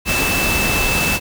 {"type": "tone in noise", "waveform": "sine", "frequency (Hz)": 2637, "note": "E7", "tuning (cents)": 0, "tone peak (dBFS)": -19, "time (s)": [0.05, 1.2], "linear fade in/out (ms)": 50, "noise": "pink", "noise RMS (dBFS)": -19, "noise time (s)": [0.05, 1.2], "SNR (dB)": -3, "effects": []}